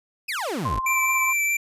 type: exponential sweep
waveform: 30% pulse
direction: down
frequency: 2709 to 38.26 Hz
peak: -23 dBFS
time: 0.28-0.8 s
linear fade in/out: 10 ms
type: tone with tremolo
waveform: sine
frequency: 1046.5 Hz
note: C6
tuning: in tune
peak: -22 dBFS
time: 0.65-1.33 s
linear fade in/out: 5 ms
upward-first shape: sine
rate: 16 Hz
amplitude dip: 45%
type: tone with vibrato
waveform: square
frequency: 2338 Hz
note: D7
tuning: 8 cents flat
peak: -21 dBFS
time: 0.86-1.57 s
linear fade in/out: 5 ms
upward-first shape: sine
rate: 4.8 Hz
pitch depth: 11 cents each way
effects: resampled to 32000 Hz